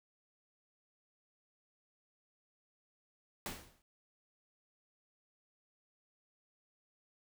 pink noise with exponential decay, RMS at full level -38 dBFS, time 3.46-3.82 s, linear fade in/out 1 ms, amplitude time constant 78 ms, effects none

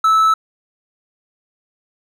triangle tone, 1308 Hz, E6, 14 cents flat, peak -8 dBFS, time 0.04-0.34 s, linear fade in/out 5 ms, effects none

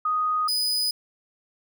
sine / 40% pulse tone pair in turn, 1245 / 4980 Hz, D#6 / D#8, +1 / +1 cents, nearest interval 2 octaves, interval 2400 cents, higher second, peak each -21 dBFS, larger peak neither, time 0.05-0.48 / 0.48-0.91 s, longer neither, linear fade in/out 5 ms, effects none

